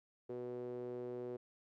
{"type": "tone with band-pass filter", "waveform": "sawtooth", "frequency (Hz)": 123.1, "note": "B2", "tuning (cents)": -5, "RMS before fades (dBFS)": -44, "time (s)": [0.29, 1.37], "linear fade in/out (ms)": 10, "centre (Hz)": 420, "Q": 7.2, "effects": []}